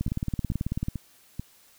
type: two click trains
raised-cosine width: 5 ms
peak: -15 / -19 dBFS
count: 17 / 4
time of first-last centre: 0.01-0.884 / 0.08-1.396 s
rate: 18.3 / 2.28 Hz
effects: white hiss -58 dBFS RMS until 1.78 s